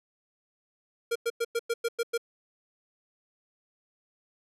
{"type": "tone bursts", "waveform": "square", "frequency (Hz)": 466.2, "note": "A#4", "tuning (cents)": 0, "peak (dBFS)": -26, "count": 8, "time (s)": [1.11, 2.178], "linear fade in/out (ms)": 10, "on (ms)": 46, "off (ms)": 100, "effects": ["resampled to 32000 Hz"]}